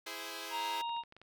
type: chord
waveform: 5% pulse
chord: E augmented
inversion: none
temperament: equal with one note detuned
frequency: 329.6 / 415.3 / 518.7 Hz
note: E4 / G#4 / B#4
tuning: 0 / 0 / -15 cents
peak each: -34 dBFS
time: 0.06-0.82 s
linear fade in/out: 10 ms
type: harmonic tone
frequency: 934 Hz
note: A#5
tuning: 3 cents sharp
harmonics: 1 / 3 / 4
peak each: -35 / -45 / -47 dBFS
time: 0.5-1.04 s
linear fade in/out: 50 ms
type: clicks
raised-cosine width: 0.3 ms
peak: -39 dBFS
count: 7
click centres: 0.814 / 0.894 / 0.966 / 1.036 / 1.124 / 1.166 / 1.216 s
effects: none